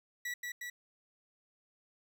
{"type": "tone with echo", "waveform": "40% pulse", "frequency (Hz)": 1945, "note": "B6", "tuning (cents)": -27, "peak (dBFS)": -35, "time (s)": [0.25, 0.34], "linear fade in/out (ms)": 5, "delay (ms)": 180, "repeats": 2, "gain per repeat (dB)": -2, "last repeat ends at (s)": 0.7, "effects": []}